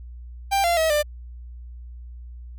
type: tone with pitch steps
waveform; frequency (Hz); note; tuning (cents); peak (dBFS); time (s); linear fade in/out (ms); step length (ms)
45% pulse; 790 / 688 / 641 / 595; G5 / F5 / E5 / D5; +13 / -26 / -49 / +22; -18; 0.51-1.03; 20; 130
effects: added 60 Hz sine -36 dBFS peak until 2.58 s